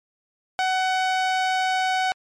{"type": "tone", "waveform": "sawtooth", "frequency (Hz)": 749, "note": "F#5", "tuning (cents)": 21, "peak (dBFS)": -16, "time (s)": [0.59, 2.12], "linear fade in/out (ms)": 0, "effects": ["low-pass 5000 Hz 12 dB/octave", "MP3 64 kbps"]}